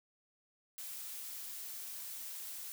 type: noise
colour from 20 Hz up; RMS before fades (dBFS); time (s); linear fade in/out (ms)
blue; -45; 0.78-2.72; 0
effects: none